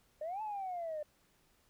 sine exponential two-way sweep, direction up then down, 592 to 880 to 592 Hz, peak -36 dBFS, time 0.21-1.03 s, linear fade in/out 5 ms, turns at 0.42 s, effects tanh soft clip ceiling -33 dBFS + pink hiss -71 dBFS RMS until 1.69 s

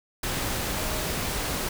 sine tone in noise, 622.3 Hz, D#5, in tune, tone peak -39 dBFS, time 0.76-1.11 s, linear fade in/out 5 ms, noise pink, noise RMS -29 dBFS, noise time 0.23-1.69 s, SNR -13 dB, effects none

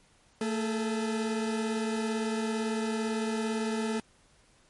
40% pulse tone pair together, 223.9 / 430 Hz, A3 / A4, +30 / -40 cents, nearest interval major seventh, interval 1130 cents, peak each -29 / -33 dBFS, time 0.41-4 s, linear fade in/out 2 ms, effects pink hiss -63 dBFS RMS until 4.69 s + MP3 48 kbps

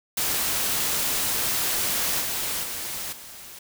white noise with level steps, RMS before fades -25 / -28 / -32 / -42 dBFS, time 0.17-3.59 s, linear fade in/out 5 ms, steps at 2.2 / 2.63 / 3.12 s, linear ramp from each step 10 ms, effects none

